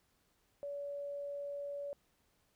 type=tone; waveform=sine; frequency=570 Hz; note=C#5; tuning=48 cents sharp; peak=-39 dBFS; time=0.63-1.93 s; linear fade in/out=0 ms; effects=pink hiss -75 dBFS RMS until 2.55 s